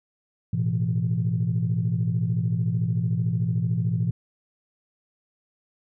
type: chord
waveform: sine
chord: A suspended second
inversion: none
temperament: equal with one note detuned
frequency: 110 / 123.47 / 168.08 Hz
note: A2 / B2 / E3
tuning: 0 / 0 / +34 cents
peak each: -25 dBFS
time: 0.53-4.11 s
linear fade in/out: 5 ms
effects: tanh soft clip ceiling -14 dBFS